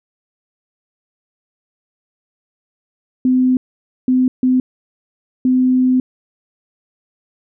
sine tone bursts at uneven times, 255.3 Hz, C4, 42 cents flat, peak -10 dBFS, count 4, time 3.25-3.57 / 4.08-4.28 / 4.43-4.6 / 5.45-6 s, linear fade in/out 2 ms, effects none

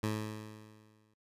15% pulse tone with exponential decay, 107.8 Hz, A2, 35 cents flat, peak -24 dBFS, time 0.03-1.14 s, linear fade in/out 5 ms, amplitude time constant 240 ms, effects noise-tail reverb RT60 0.1 s tail -22 dB re dry + resampled to 32000 Hz

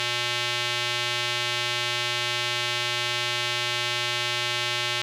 square tone with band-pass filter, 120.7 Hz, B2, 39 cents flat, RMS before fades -27 dBFS, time 0-5.02 s, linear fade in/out 0 ms, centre 3200 Hz, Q 1.7, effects none

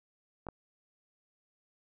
clicks, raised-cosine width 1 ms, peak -28 / -25 dBFS, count 2, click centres 0.468 / 0.487 s, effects none

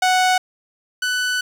sawtooth tone pair in turn, 740 / 1493.7 Hz, F#5 / F#6, 0 / +16 cents, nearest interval octave, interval 1216 cents, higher second, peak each -10 / -15 dBFS, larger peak first, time 0.02-0.38 / 1.02-1.41 s, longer second, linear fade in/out 5 ms, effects low-pass 9000 Hz 12 dB/octave + 7-bit

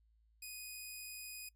10% pulse tone, 2489 Hz, D#7, in tune, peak -37 dBFS, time 0.42-1.49 s, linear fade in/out 5 ms, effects noise-tail reverb RT60 0.1 s tail -24 dB re dry + added 55 Hz sine -68 dBFS peak until 1.55 s

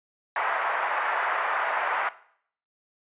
pink band-pass noise, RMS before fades -27 dBFS, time 0.36-2.09 s, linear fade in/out 2 ms, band 720 to 1900 Hz, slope 24 dB/octave, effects noise-tail reverb RT60 0.6 s tail -17 dB re dry + resampled to 8000 Hz

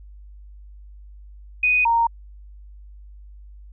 sine tone pair in turn, 2489 / 927.2 Hz, D#7 / A#5, 0 / -10 cents, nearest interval octave + perfect fourth, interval 1710 cents, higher first, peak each -15 / -15 dBFS, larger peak neither, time 1.63-1.85 / 1.85-2.07 s, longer neither, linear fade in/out 5 ms, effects added 50 Hz sine -40 dBFS peak until 3.72 s

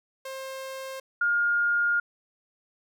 sawtooth / sine tone pair in turn, 531 / 1417.6 Hz, C5 / F6, +25 / +25 cents, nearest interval octave + perfect fourth, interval 1700 cents, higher second, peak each -31 / -21 dBFS, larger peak second, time 0.25-1 / 1.21-2 s, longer second, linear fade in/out 5 ms, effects none

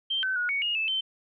sine tone with pitch steps, 3144 / 1528 / 1453 / 2231 / 2860 / 2626 / 3090 Hz, G7 / G6 / F#6 / C#7 / F7 / E7 / G7, +4 / -45 / -32 / +11 / +41 / -7 / -26 cents, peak -25 dBFS, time 0.1-1.01 s, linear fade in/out 10 ms, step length 130 ms, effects none

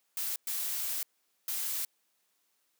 blue noise bursts at uneven times, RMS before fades -34 dBFS, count 3, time 0.17-0.36 / 0.47-1.03 / 1.48-1.85 s, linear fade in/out 2 ms, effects white hiss -75 dBFS RMS until 2.79 s + high-pass 200 Hz 12 dB/octave

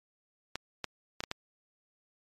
clicks, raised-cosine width 0.2 ms, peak -16 dBFS, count 5, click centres 0.556 / 0.843 / 1.205 / 1.238 / 1.314 s, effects MP3 96 kbps

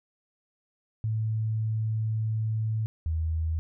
sine tone pair in turn, 110 / 80.36 Hz, A2 / E2, 0 / -44 cents, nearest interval perfect fourth, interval 544 cents, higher first, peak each -25 dBFS, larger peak neither, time 1.04-2.86 / 3.06-3.59 s, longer first, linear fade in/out 0 ms, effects none

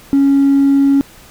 sine tone with hard clipping, 277.2 Hz, C#4, in tune, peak -8 dBFS, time 0.13-1.01 s, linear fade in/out 0 ms, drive 1 dB, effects pink hiss -41 dBFS RMS until 1.3 s

